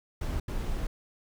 brown noise bursts at uneven times, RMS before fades -31 dBFS, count 2, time 0.21-0.4 / 0.48-0.87 s, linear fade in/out 5 ms, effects none

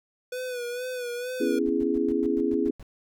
square tone with vibrato, 493.9 Hz, B4, in tune, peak -31 dBFS, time 0.32-1.59 s, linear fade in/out 5 ms, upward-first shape sine, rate 2.2 Hz, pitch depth 53 cents each way
sine chord, C# minor seventh, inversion third, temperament just, 249.5 / 277.2 / 332.6 / 415.8 Hz, B3 / C#4 / E4 / G#4, +18 / 0 / +16 / +2 cents, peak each -29 / -28 / -27 / -27 dBFS, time 1.4-2.71 s, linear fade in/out 10 ms
brown noise bursts, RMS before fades -42 dBFS, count 9, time 1.66-2.828 s, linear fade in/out 0 ms, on 32 ms, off 110 ms
effects none

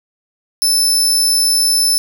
25% pulse tone, 5274 Hz, E8, in tune, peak -6 dBFS, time 0.62-1.98 s, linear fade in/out 0 ms, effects none

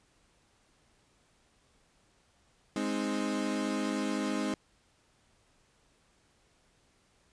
35% pulse chord, Ab major, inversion none, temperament equal, 207.7 / 261.6 / 311.1 Hz, Ab3 / C4 / Eb4, 0 / 0 / 0 cents, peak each -33 dBFS, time 2.76-4.54 s, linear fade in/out 2 ms, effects pink hiss -68 dBFS RMS until 7.32 s + resampled to 22050 Hz

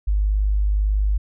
sine tone, 50.9 Hz, G#1, 34 cents flat, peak -16 dBFS, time 0.07-1.18 s, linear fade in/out 10 ms, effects none

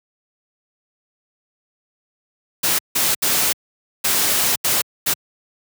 white noise bursts at uneven times, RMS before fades -18 dBFS, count 6, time 2.63-2.79 / 2.95-3.15 / 3.22-3.53 / 4.04-4.56 / 4.64-4.82 / 5.06-5.14 s, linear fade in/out 10 ms, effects high-pass 100 Hz 12 dB/octave

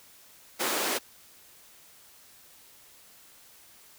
pink high-pass noise, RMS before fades -29 dBFS, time 0.59-0.99 s, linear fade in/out 20 ms, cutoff 290 Hz, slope 24 dB/octave, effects white hiss -55 dBFS RMS until 3.98 s

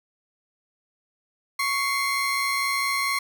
30% pulse tone pair together, 1108.7 / 2093 Hz, C#6 / C7, 0 / 0 cents, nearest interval major seventh, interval 1100 cents, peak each -23 dBFS, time 1.59-3.19 s, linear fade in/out 5 ms, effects none

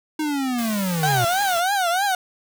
square linear sweep, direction down, 313 to 114.8 Hz, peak -22 dBFS, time 0.19-1.25 s, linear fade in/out 5 ms
white noise, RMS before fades -33 dBFS, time 0.58-1.6 s, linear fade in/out 5 ms
30% pulse tone with vibrato, 743 Hz, F#5, 7 cents sharp, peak -16 dBFS, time 1.03-2.15 s, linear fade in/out 2 ms, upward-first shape triangle, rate 3.2 Hz, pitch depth 190 cents each way
effects none

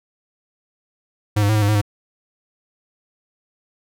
square tone with pitch steps, 105.2 / 101.6 / 108.6 / 106.4 / 101.7 / 106.9 / 102.7 Hz, G#2 / G#2 / A2 / G#2 / G#2 / A2 / G#2, +23 / -38 / -22 / +42 / -36 / -49 / -19 cents, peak -15 dBFS, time 1.36-1.815 s, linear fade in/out 10 ms, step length 65 ms, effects none

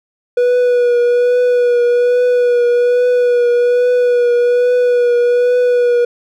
triangle tone with vibrato, 487.7 Hz, B4, 22 cents flat, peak -7 dBFS, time 0.37-6.05 s, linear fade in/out 5 ms, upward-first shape triangle, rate 1.2 Hz, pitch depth 27 cents each way, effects none

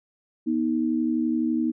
sine tone pair together, 242.8 / 314.7 Hz, B3 / D#4, -29 / +20 cents, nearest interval major third, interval 449 cents, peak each -24 dBFS, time 0.46-1.72 s, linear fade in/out 20 ms, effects none

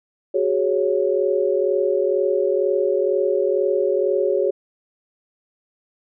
sine chord, F# suspended second, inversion none, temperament equal with one note detuned, 373.2 / 415.3 / 554.4 Hz, F#4 / G#4 / C#5, +15 / 0 / 0 cents, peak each -21 dBFS, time 0.34-4.51 s, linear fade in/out 10 ms, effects none

